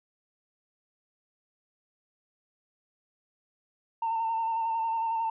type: tone with vibrato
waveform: sine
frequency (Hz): 905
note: A5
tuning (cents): +48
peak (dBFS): -25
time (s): 4.02-5.3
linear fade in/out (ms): 5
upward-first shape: square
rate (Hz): 11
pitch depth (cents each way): 23
effects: tanh soft clip ceiling -23 dBFS